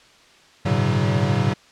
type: tone cluster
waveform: square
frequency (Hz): 101.8 / 113.9 / 129.4 / 142.8 / 189.2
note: G#2 / A#2 / C3 / D3 / F#3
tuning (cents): -34 / -40 / -19 / -48 / +39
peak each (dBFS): -25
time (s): 0.65-1.54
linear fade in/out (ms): 10
effects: white hiss -51 dBFS RMS until 1.71 s + low-pass 5000 Hz 12 dB/octave